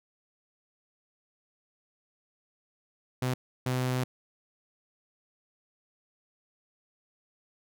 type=tone bursts at uneven times; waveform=sawtooth; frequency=127.3 Hz; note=C3; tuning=47 cents flat; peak=-23 dBFS; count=2; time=3.22-3.34 / 3.66-4.04 s; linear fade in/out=5 ms; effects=none